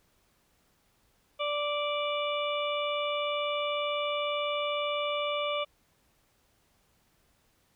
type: harmonic tone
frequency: 586 Hz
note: D5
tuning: 4 cents flat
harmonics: 1 / 2 / 4 / 5 / 6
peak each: -31 / -34 / -37 / -38 / -39 dBFS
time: 1.39-5.65 s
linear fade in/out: 20 ms
effects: pink hiss -69 dBFS RMS until 7.75 s